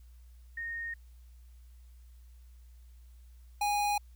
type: tone pair in turn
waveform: sine / square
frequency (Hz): 1849 / 823.6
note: A#6 / G#5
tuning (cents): -15 / -15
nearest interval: octave + major second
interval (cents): 1400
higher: first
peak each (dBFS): -35 / -28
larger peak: second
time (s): 0.57-0.94 / 3.61-3.98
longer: neither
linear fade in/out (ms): 5
effects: added 60 Hz sine -51 dBFS peak until 4.15 s + white hiss -71 dBFS RMS until 4.15 s